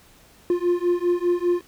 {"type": "beating tone pair", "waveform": "triangle", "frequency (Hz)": [349.2, 354.2], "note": ["F4", "F4"], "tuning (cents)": [0, 24], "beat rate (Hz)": 5, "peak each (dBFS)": -20, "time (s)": [0.5, 1.61], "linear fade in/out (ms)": 2, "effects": ["pink hiss -53 dBFS RMS until 1.67 s"]}